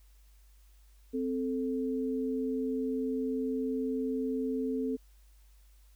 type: tone pair together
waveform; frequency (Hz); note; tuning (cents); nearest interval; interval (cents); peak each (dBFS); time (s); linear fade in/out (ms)
sine; 260.3 / 440; C4 / A4; -9 / 0; major sixth; 909; -31 / -34; 1.13-4.97; 20
effects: added 50 Hz sine -56 dBFS peak until 5.95 s + white hiss -69 dBFS RMS until 5.95 s